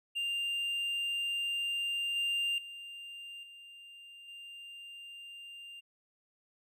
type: tone with level steps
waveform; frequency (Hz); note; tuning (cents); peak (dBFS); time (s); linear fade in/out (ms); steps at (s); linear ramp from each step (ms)
triangle; 2794; F7; 0; -30 / -28 / -42 / -48 / -44; 0.15-5.81; 20; 2.16 / 2.58 / 3.43 / 4.28; 2
effects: none